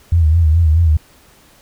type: tone with vibrato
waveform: sine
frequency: 81 Hz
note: E2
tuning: 30 cents flat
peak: -8 dBFS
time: 0.12-0.97 s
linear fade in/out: 5 ms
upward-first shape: sine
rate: 4.7 Hz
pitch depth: 95 cents each way
effects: pink hiss -48 dBFS RMS until 1.61 s